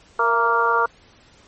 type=harmonic tone with a mistuned harmonic; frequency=232.7 Hz; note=A#3; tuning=3 cents flat; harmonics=2 / 3 / 4 / 5 / 6; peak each=-23 / -29 / -21 / -20 / -21 dBFS; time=0.19-0.86 s; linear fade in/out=5 ms; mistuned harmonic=3; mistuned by=-54 cents; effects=pink hiss -52 dBFS RMS until 1.47 s + MP3 32 kbps